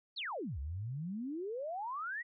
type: exponential two-way sweep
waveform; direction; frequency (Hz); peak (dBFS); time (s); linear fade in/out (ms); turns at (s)
sine; down then up; 4681 to 65 to 1979; -37; 0.16-2.23; 20; 0.59
effects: none